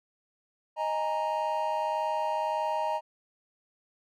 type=chord; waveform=triangle; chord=D# suspended fourth; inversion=none; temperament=equal; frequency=622.3 / 830.6 / 932.3 Hz; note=D#5 / G#5 / A#5; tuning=0 / 0 / 0 cents; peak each=-30 / -32 / -28 dBFS; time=0.76-3.01 s; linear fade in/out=50 ms; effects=none